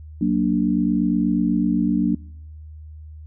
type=chord; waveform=sine; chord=Gb augmented; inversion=none; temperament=equal; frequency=185 / 233.1 / 293.7 Hz; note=Gb3 / Bb3 / D4; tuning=0 / 0 / 0 cents; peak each=-21 dBFS; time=0.21-2.15 s; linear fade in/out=5 ms; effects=noise-tail reverb RT60 0.8 s tail -26 dB re dry + added 77 Hz sine -36 dBFS peak until 3.26 s